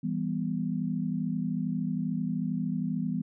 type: chord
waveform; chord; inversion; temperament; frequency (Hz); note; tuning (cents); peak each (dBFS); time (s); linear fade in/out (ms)
sine; E minor; none; just; 164.81 / 197.78 / 247.2; E3 / G3 / B3; 0 / +16 / +2; -32; 0.03-3.22; 10
effects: none